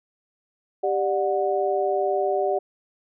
sine tone cluster, 393.4 / 592 / 734 Hz, G4 / D5 / F#5, +6 / +14 / -14 cents, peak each -24 / -25 / -25 dBFS, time 0.83-2.59 s, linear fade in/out 10 ms, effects none

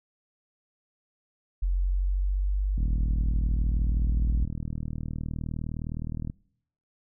sine linear sweep, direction up, 44.85 to 56 Hz, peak -22 dBFS, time 1.62-4.45 s, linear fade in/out 10 ms
click train, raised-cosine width 5 ms, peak -21 dBFS, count 140, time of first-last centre 2.78-6.299 s, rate 39.5 Hz
effects noise-tail reverb RT60 0.7 s tail -24 dB re dry

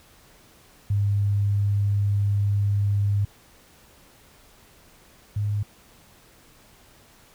sine tone pair in turn, 101.3 / 103.43 Hz, G#2 / G#2, -43 / -7 cents, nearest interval unison, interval 36 cents, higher second, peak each -19 / -22 dBFS, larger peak first, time 0.9-3.25 / 5.36-5.63 s, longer first, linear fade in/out 5 ms, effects pink hiss -54 dBFS RMS until 7.34 s

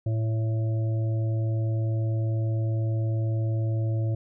harmonic tone, 111.1 Hz, A2, 17 cents sharp, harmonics 1 / 3 / 5 / 6, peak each -23 / -37 / -40 / -44 dBFS, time 0.06-4.15 s, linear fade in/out 5 ms, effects none

